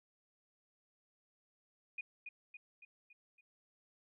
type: tone with echo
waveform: sine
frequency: 2459 Hz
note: D#7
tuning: 21 cents flat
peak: -39 dBFS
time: 1.98-2.01 s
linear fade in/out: 5 ms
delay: 280 ms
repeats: 5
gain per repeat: -5 dB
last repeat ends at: 3.41 s
effects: none